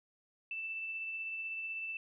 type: tone with tremolo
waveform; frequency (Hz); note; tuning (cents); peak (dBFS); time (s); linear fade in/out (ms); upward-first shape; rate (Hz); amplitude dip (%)
sine; 2653; E7; +10; -36; 0.51-1.97; 2; triangle; 16; 30
effects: none